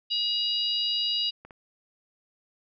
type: harmonic tone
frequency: 960 Hz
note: B5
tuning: 49 cents flat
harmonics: 3 / 4 / 5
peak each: -28 / -29 / -30 dBFS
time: 0.1-1.31 s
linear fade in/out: 20 ms
type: clicks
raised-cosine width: 0.5 ms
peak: -31 dBFS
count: 2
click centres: 1.45 / 1.508 s
effects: none